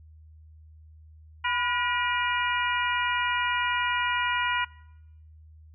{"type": "harmonic tone with a mistuned harmonic", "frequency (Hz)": 480, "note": "B4", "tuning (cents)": -49, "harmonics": [2, 3, 4, 5, 6], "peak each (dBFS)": [-28, -30, -31, -32, -33], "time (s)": [1.44, 4.65], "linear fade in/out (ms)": 10, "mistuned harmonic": 2, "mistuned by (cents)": 52, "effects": ["noise-tail reverb RT60 0.9 s tail -24 dB re dry", "added 78 Hz sine -48 dBFS peak until 5.74 s"]}